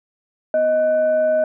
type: tone with frequency modulation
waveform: sine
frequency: 625 Hz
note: D#5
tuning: 8 cents sharp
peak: -14 dBFS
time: 0.54-1.44 s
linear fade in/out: 2 ms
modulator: 873 Hz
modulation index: 0.26
effects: none